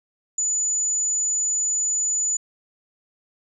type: tone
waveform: sine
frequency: 6970 Hz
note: A8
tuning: 17 cents flat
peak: -20 dBFS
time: 0.38-2.37 s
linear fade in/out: 5 ms
effects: none